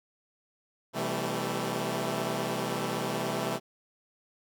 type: chord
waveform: 10% pulse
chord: A minor seventh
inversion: first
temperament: equal with one note detuned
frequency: 127.53 / 164.81 / 196 / 220 Hz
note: C3 / E3 / G3 / A3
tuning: -44 / 0 / 0 / 0 cents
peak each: -27 dBFS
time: 0.93-3.6 s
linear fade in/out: 50 ms
effects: none